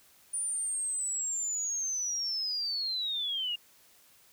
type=linear sweep; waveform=sine; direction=down; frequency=9430 to 2802 Hz; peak=-30 dBFS; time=0.33-3.56 s; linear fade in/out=10 ms; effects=white hiss -61 dBFS RMS until 4.32 s